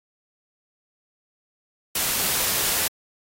white noise, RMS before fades -23 dBFS, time 1.95-2.88 s, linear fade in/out 5 ms, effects AAC 48 kbps

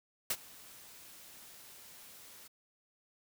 white noise with ADSR envelope, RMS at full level -31 dBFS, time 0.3-2.48 s, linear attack 5 ms, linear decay 53 ms, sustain -23 dB, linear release 11 ms, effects none

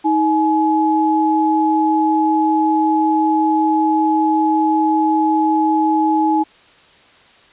sine tone pair together, 316.2 / 846.1 Hz, D#4 / G#5, +28 / +32 cents, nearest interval octave + perfect fourth, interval 1704 cents, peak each -15 dBFS, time 0.04-6.44 s, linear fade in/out 20 ms, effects white hiss -48 dBFS RMS until 7.52 s + resampled to 8000 Hz

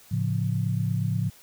sine chord, A augmented, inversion none, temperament equal, 110 / 138.59 / 174.61 Hz, A2 / C#3 / E#3, 0 / 0 / 0 cents, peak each -26 / -28 / -29 dBFS, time 0.11-1.3 s, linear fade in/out 10 ms, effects white hiss -53 dBFS RMS until 1.42 s

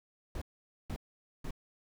brown noise bursts, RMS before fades -38 dBFS, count 3, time 0.35-1.508 s, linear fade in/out 2 ms, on 66 ms, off 480 ms, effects none

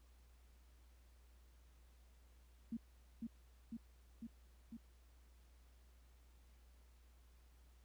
sine tone with echo, 229.2 Hz, A#3, 29 cents flat, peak -40 dBFS, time 2.72-2.77 s, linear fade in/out 5 ms, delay 500 ms, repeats 4, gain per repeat -2 dB, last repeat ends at 4.77 s, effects added 60 Hz sine -63 dBFS peak until 7.84 s + pink hiss -75 dBFS RMS until 7.84 s

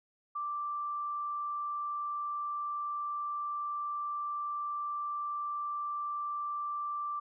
sine tone, 1174.7 Hz, D6, in tune, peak -33 dBFS, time 0.35-7.2 s, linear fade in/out 10 ms, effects none

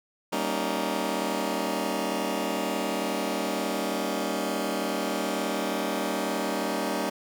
15% pulse chord, Eb dominant seventh, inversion first, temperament just, 194.45 / 233.3 / 280 / 311.1 Hz, G3 / Bb3 / Db4 / Eb4, -14 / +2 / +18 / 0 cents, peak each -26 dBFS, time 0.32-7.1 s, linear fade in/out 10 ms, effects none

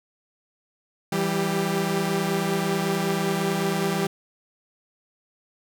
sawtooth tone cluster, 165.4 / 194.6 / 394.5 Hz, E3 / G3 / G4, +6 / -12 / +11 cents, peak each -23 dBFS, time 1.12-4.07 s, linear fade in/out 5 ms, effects none

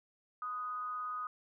sine tone with amplitude modulation, 1244.5 Hz, D#6, in tune, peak -34 dBFS, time 0.42-1.27 s, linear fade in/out 2 ms, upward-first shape sine, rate 228 Hz, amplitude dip 50%, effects none

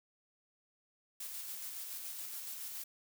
blue noise with tremolo, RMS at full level -43 dBFS, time 1.2-2.84 s, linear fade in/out 5 ms, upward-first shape square, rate 7.1 Hz, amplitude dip 25%, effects none

